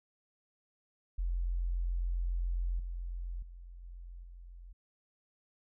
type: tone with level steps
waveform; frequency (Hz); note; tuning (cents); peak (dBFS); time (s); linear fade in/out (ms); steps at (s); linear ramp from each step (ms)
sine; 43.65; F1; 0; -30 / -36 / -46 / -44 / -47; 1.18-4.73; 10; 2.79 / 3.42 / 3.83 / 4.23; 5
effects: none